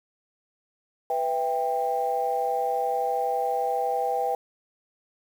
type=chord; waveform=sine; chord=E minor; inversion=second; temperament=just; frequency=494.4 / 659.3 / 791.1 Hz; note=B4 / E5 / G5; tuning=+2 / 0 / +16 cents; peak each=-28 / -30 / -25 dBFS; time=1.1-4.35 s; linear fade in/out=2 ms; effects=tanh soft clip ceiling -14 dBFS + 8-bit

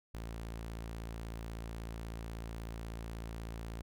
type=tone; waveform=sawtooth; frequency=56.3 Hz; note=A1; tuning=40 cents sharp; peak=-37 dBFS; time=0.14-3.82 s; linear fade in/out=5 ms; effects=none

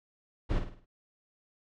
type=noise with echo; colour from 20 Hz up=brown; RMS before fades=-28 dBFS; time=0.49-0.6 s; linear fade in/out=20 ms; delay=52 ms; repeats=5; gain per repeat=-7 dB; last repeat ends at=0.86 s; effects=low-pass 4000 Hz 12 dB/octave

